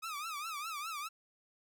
sawtooth tone with vibrato, 1241 Hz, D#6, 5 cents flat, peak -35 dBFS, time 0.02-1.09 s, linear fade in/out 20 ms, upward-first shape triangle, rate 4.9 Hz, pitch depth 170 cents each way, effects none

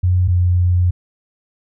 sine tone pair in turn, 90.5 / 89.2 Hz, F#2 / F2, -38 / +37 cents, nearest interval unison, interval 25 cents, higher first, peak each -11 dBFS, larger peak neither, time 0.03-0.28 / 0.28-0.91 s, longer second, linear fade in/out 10 ms, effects none

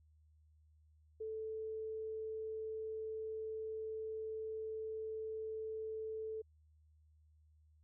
sine tone, 438.8 Hz, A4, 5 cents flat, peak -40 dBFS, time 1.2-6.42 s, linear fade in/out 10 ms, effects added 77 Hz sine -65 dBFS peak until 7.83 s

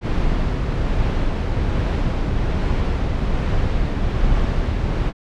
brown noise with tremolo, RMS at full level -18 dBFS, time 0.01-5.13 s, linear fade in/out 50 ms, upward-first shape triangle, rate 1.2 Hz, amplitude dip 25%, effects low-pass 4000 Hz 12 dB/octave

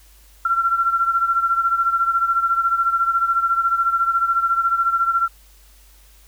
sine beating tone pair, 1359 / 1373 Hz, F6 / F6, -48 / -30 cents, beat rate 14 Hz, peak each -17 / -22 dBFS, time 0.45-5.28 s, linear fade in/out 5 ms, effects added 50 Hz sine -48 dBFS peak until 6.27 s + white hiss -53 dBFS RMS until 6.27 s

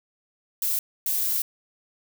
violet noise bursts at uneven times, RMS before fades -25 dBFS, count 2, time 0.62-0.79 / 1.06-1.42 s, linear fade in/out 2 ms, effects none

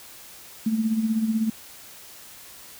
sine tone with tremolo, 221.3 Hz, A3, 10 cents sharp, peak -18 dBFS, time 0.66-1.5 s, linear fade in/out 5 ms, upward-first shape sine, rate 16 Hz, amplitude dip 60%, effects white hiss -45 dBFS RMS until 2.79 s

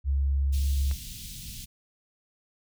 sine tone, 69 Hz, C#2, 7 cents flat, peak -22 dBFS, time 0.04-0.96 s, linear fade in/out 50 ms
pink band-stop noise, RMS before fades -40 dBFS, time 0.52-1.66 s, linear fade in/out 20 ms, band 180 to 3100 Hz, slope 24 dB/octave
click, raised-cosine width 0.3 ms, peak -26 dBFS, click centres 0.913 s
effects none

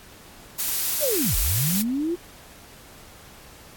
blue noise, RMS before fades -24 dBFS, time 0.58-1.83 s, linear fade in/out 20 ms
sine linear two-way sweep, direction down then up, 620 to 30.87 to 357.9 Hz, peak -22 dBFS, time 1.01-2.16 s, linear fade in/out 20 ms, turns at 1.37 s
effects pink hiss -47 dBFS RMS until 3.76 s + AAC 64 kbps

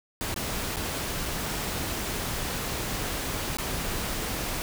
pink noise with dropouts, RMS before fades -31 dBFS, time 0.21-4.62 s, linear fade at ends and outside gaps 0 ms, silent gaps 0.342-0.362 / 0.76-0.768 / 1.256-1.259 / 3.57-3.585 s, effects none

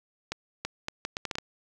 accelerating click train, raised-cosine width 0.2 ms, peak -14 dBFS, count 9, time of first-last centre 0.32-1.384 s, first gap 330 ms, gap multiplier 0.71, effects none

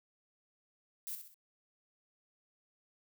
violet noise with echo, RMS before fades -41 dBFS, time 1.07-1.15 s, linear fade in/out 0 ms, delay 64 ms, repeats 3, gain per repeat -7 dB, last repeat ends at 1.342 s, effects none

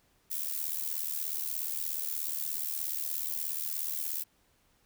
violet noise with amplitude modulation, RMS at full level -31 dBFS, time 0.3-4.24 s, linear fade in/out 20 ms, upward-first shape sine, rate 76.8 Hz, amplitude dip 80%, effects pink hiss -69 dBFS RMS until 4.85 s

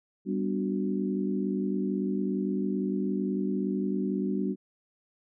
sine chord, G major seventh, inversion none, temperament equal, 196 / 246.9 / 293.7 / 370 Hz, G3 / B3 / D4 / F#4, 0 / 0 / 0 / 0 cents, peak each -29 / -34 / -33 / -34 dBFS, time 0.25-4.56 s, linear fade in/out 50 ms, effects none

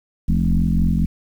sine tone with frequency modulation, 113.1 Hz, A2, 48 cents sharp, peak -14 dBFS, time 0.28-1.06 s, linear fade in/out 10 ms, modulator 44.5 Hz, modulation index 2.6, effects 8-bit

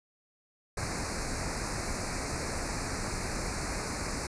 pink band-stop noise, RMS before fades -34 dBFS, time 0.77-4.27 s, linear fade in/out 5 ms, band 2500 to 4100 Hz, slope 96 dB/octave, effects resampled to 22050 Hz

